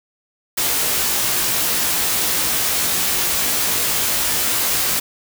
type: noise with comb filter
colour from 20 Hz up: white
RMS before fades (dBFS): -19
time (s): 0.57-5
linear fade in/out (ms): 10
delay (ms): 17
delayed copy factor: +0.6
effects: none